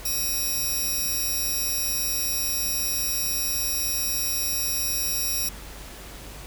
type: tone cluster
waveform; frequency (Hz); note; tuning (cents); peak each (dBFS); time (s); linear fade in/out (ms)
5% pulse; 2503 / 3865 / 5310 / 5640; D#7 / B7 / E8 / F8; +10 / -38 / +12 / +16; -25 / -26 / -27 / -20; 0.05-5.49; 5
effects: added 50 Hz sine -42 dBFS peak until 6.46 s + pink hiss -42 dBFS RMS until 6.46 s